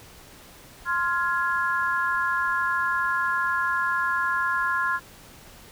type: chord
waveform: sine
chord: F minor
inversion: second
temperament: just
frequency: 1047.7 / 1396.9 / 1676.3 Hz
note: C6 / F6 / Ab6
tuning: +2 / 0 / +16 cents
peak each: -26 / -26 / -27 dBFS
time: 0.85-5 s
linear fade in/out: 50 ms
effects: pink hiss -48 dBFS RMS until 5.71 s